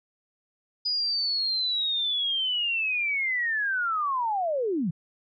sine linear sweep, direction down, 4965 to 145.2 Hz, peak -24 dBFS, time 0.85-4.91 s, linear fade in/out 10 ms, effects none

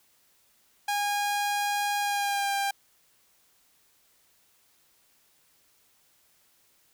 sawtooth tone with pitch glide, 818 to 796.6 Hz, G#5 to G5, -26 to +28 cents, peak -22 dBFS, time 0.88-2.71 s, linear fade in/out 5 ms, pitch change -46 cents, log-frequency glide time 2-2.54 s, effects white hiss -65 dBFS RMS until 6.93 s

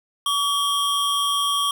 square tone pair together, 1138 / 3225 Hz, C#6 / G7, +45 / +48 cents, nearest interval octave + tritone, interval 1803 cents, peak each -23 dBFS, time 0.26-1.71 s, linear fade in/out 2 ms, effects none

